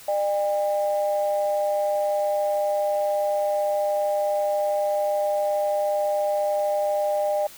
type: tone pair together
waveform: sine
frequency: 602 / 804.9 Hz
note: D5 / G5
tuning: +43 / +46 cents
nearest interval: perfect fourth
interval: 503 cents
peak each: -21 / -26 dBFS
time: 0.08-7.47 s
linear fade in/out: 5 ms
effects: tanh soft clip ceiling -13 dBFS + white hiss -45 dBFS RMS until 7.57 s